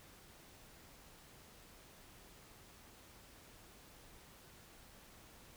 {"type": "silence", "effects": ["pink hiss -60 dBFS RMS until 5.56 s"]}